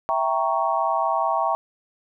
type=chord; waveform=sine; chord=E diminished seventh; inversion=none; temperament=equal; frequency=659.3 / 784 / 932.3 / 1108.7 Hz; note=E5 / G5 / Bb5 / Db6; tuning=0 / 0 / 0 / 0 cents; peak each=-25 dBFS; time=0.09-1.55 s; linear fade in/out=0 ms; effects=none